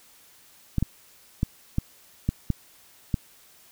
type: clicks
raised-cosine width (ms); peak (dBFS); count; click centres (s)
5; -10; 7; 0.783 / 0.826 / 1.431 / 1.784 / 2.29 / 2.503 / 3.142
effects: white hiss -55 dBFS RMS until 3.71 s